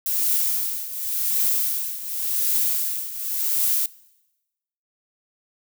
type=noise with tremolo; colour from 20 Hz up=violet; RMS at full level=-20 dBFS; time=0.06-3.86 s; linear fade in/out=2 ms; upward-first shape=triangle; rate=0.9 Hz; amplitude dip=80%; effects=noise-tail reverb RT60 1.0 s tail -22 dB re dry